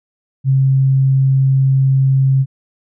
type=tone; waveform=sine; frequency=134.2 Hz; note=C3; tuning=44 cents sharp; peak=-9 dBFS; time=0.44-2.46 s; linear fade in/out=50 ms; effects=none